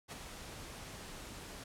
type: noise with ADSR envelope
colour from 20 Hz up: pink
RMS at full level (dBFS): -43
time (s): 0.08-1.64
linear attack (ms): 40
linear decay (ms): 17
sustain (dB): -5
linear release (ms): 6
effects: low-pass 11000 Hz 12 dB/octave